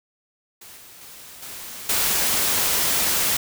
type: noise with level steps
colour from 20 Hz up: white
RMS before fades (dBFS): -43 / -45 / -42 / -36 / -21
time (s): 0.61-3.37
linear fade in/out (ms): 5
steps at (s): 0.77 / 1.01 / 1.42 / 1.89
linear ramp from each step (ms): 5
effects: none